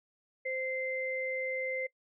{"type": "tone pair together", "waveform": "sine", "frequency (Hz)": [520, 2080], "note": ["C5", "C7"], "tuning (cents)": [-11, -11], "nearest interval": "2 octaves", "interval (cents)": 2400, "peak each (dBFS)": [-35, -35], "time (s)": [0.45, 1.87], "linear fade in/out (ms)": 10, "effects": ["noise-tail reverb RT60 0.1 s tail -22 dB re dry"]}